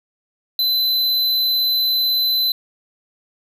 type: tone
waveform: square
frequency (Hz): 4031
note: B7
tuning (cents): +35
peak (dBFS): -16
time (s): 0.59-2.52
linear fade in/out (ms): 2
effects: none